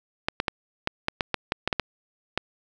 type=clicks; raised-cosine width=0.3 ms; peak=-7 dBFS; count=12; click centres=0.285 / 0.401 / 0.482 / 0.874 / 1.084 / 1.208 / 1.343 / 1.521 / 1.676 / 1.728 / 1.797 / 2.376 s; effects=none